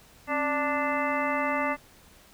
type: harmonic tone with a mistuned harmonic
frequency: 293.5 Hz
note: D4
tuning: 1 cent flat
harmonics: 1 / 2 / 3 / 4 / 5 / 6 / 7 / 9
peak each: -32 / -31 / -32 / -31 / -39 / -37 / -32 / -39 dBFS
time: 0.27-1.77 s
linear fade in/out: 50 ms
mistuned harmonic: 1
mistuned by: -140 cents
effects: pink hiss -55 dBFS RMS until 2.33 s